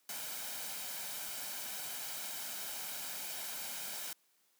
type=noise with comb filter; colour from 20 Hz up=white; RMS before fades=-42 dBFS; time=0.09-4.13 s; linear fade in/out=2 ms; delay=1.3 ms; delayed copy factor=+0.5; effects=white hiss -73 dBFS RMS until 4.59 s + high-pass 200 Hz 12 dB/octave